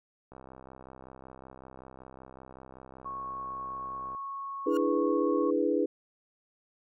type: click train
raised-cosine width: 1 ms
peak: -34 dBFS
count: 251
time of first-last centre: 0.32-4.148 s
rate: 65.3 Hz
type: tone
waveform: sine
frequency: 1101 Hz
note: C#6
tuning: 12 cents flat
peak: -35 dBFS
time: 3.05-5.51 s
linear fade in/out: 10 ms
type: chord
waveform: sine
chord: E dominant seventh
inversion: third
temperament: equal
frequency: 293.7 / 329.6 / 415.3 / 493.9 Hz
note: D4 / E4 / G#4 / B4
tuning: 0 / 0 / 0 / 0 cents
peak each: -30 dBFS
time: 4.66-5.86 s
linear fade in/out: 10 ms
type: tone with exponential growth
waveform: 30% pulse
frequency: 1420 Hz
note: F6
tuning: 28 cents sharp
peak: -35 dBFS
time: 4.66-4.77 s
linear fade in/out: 1 ms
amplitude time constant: 22 ms
effects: none